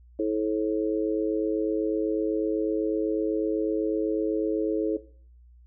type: harmonic tone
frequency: 108 Hz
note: A2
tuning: 32 cents flat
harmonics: 3 / 4 / 5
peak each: -26 / -28 / -30 dBFS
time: 0.19-4.97 s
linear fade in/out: 5 ms
effects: noise-tail reverb RT60 0.5 s tail -17 dB re dry + added 60 Hz sine -50 dBFS peak until 5.66 s